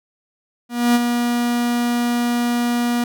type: tone with ADSR envelope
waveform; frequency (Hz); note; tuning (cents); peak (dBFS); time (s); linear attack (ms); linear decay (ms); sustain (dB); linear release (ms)
45% pulse; 240; B3; -49; -11; 0.69-3.04; 260; 32; -6; 3
effects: none